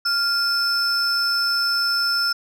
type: tone pair together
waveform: sine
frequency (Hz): 1396.9 / 5274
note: F6 / E8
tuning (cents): 0 / 0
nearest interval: octave + major seventh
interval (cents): 2300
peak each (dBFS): -20 / -18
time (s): 0.05-2.33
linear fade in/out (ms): 10
effects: tanh soft clip ceiling -15 dBFS